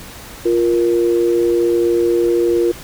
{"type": "tone pair together", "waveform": "sine", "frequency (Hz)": [349.2, 470.4], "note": ["F4", "A#4"], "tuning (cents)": [0, 16], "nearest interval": "perfect fourth", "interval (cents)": 516, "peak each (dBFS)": [-13, -17], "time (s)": [0.45, 2.72], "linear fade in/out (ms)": 10, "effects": ["pink hiss -35 dBFS RMS until 2.83 s"]}